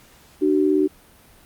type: tone pair together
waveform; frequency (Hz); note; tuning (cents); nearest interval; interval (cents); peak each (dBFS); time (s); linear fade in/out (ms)
sine; 300.5 / 378.6; D4 / F#4; +40 / +40; major third; 400; -18; 0.41-0.88; 20
effects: pink hiss -51 dBFS RMS until 1.45 s + Opus 48 kbps